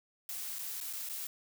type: noise with dropouts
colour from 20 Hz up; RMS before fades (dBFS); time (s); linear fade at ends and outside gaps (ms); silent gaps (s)
blue; -40; 0.29-1.27; 1; 0.586-0.591 / 0.803-0.811 / 0.929-0.933 / 1.089-1.096
effects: none